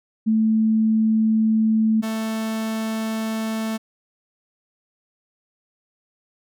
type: tone pair in turn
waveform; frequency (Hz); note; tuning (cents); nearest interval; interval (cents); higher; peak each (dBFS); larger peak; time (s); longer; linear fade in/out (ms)
sine / 45% pulse; 220 / 221.2; A3 / A3; 0 / +9; unison; 9; second; -15 / -23; first; 0.26-2.02 / 2.02-3.78; neither; 20
effects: none